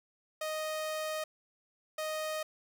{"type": "tone pair in turn", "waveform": "sawtooth", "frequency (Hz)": [622.3, 622.3], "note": ["D#5", "D#5"], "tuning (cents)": [0, 0], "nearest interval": "unison", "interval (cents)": 0, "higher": "neither", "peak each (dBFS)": [-30, -30], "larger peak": "neither", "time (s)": [[0.41, 1.24], [1.98, 2.43]], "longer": "first", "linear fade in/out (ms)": 5, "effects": []}